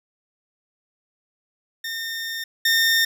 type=tone pair in turn; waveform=20% pulse; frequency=1821 / 1821 Hz; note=A#6 / A#6; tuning=-41 / -41 cents; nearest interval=unison; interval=0 cents; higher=neither; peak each=-22 / -11 dBFS; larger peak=second; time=1.84-2.44 / 2.65-3.05 s; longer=first; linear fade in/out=5 ms; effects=none